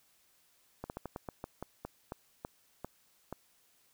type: slowing click train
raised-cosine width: 1 ms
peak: -25 dBFS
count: 13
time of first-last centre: 0.84-3.326 s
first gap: 59 ms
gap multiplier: 1.21
effects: white hiss -69 dBFS RMS until 3.93 s